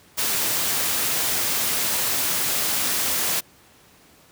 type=noise; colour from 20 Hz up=white; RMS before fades=-23 dBFS; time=0.17-3.41 s; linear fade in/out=20 ms; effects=pink hiss -53 dBFS RMS until 4.31 s + high-pass 80 Hz 12 dB/octave